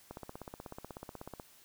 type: click train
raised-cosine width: 1 ms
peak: -29 dBFS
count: 22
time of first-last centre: 0.11-1.398 s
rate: 16.3 Hz
effects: white hiss -61 dBFS RMS until 1.64 s